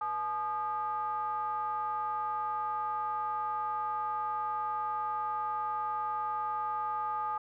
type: ring-modulated tone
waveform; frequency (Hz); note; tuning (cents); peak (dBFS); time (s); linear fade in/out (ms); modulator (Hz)
triangle; 185; F#3; 0; -26; 0.01-7.38; 5; 1040
effects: none